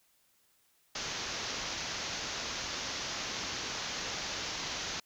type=low-pass noise; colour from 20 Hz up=white; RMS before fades=-38 dBFS; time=0.95-5 s; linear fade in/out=5 ms; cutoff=6600 Hz; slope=96 dB/octave; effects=white hiss -70 dBFS RMS until 5.05 s